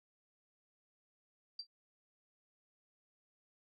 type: tone with exponential decay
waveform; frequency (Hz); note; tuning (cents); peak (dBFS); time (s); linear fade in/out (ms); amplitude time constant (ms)
sine; 4699; D8; 0; -37; 1.59-1.67; 5; 17
effects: none